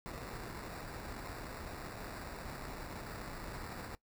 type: noise with sample-and-hold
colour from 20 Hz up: pink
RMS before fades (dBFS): -45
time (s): 0.06-3.95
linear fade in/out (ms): 0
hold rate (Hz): 3150
effects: noise-tail reverb RT60 0.1 s tail -20 dB re dry